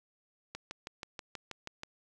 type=click train; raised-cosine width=0.2 ms; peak=-23 dBFS; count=9; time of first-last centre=0.55-1.834 s; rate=6.23 Hz; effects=none